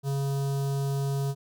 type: tone with notch filter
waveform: square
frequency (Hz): 138.59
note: C#3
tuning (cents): 0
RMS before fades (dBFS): -28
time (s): 0.03-1.35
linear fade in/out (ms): 50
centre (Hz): 2100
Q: 0.57
effects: none